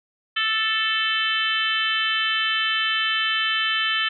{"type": "harmonic tone", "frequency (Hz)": 440, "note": "A4", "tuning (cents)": 0, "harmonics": [3, 4, 5, 6, 7, 8, 9], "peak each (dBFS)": [-28, -25, -33, -28, -24, -33, -38], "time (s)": [0.36, 4.09], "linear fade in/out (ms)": 10, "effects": []}